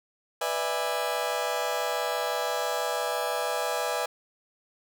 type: chord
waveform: 30% pulse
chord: E dominant seventh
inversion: second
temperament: just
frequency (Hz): 494.4 / 593.3 / 659.3 / 824.1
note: B4 / D5 / E5 / G#5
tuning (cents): +2 / +18 / 0 / -14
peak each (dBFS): -30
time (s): 0.41-4.06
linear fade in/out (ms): 5
effects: none